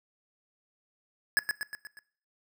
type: tone with echo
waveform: square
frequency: 1700 Hz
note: G#6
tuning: 40 cents sharp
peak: -21 dBFS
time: 1.37-1.39 s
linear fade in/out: 0 ms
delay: 120 ms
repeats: 5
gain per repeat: -5 dB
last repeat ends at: 1.99 s
effects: noise-tail reverb RT60 0.5 s tail -21 dB re dry